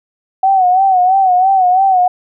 sine tone with vibrato, 750 Hz, F#5, 23 cents sharp, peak -7 dBFS, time 0.43-2.08 s, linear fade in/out 5 ms, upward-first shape sine, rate 3 Hz, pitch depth 73 cents each way, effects none

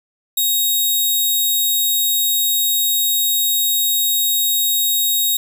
5% pulse tone, 3780 Hz, A#7, 23 cents sharp, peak -7 dBFS, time 0.37-5.37 s, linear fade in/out 5 ms, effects none

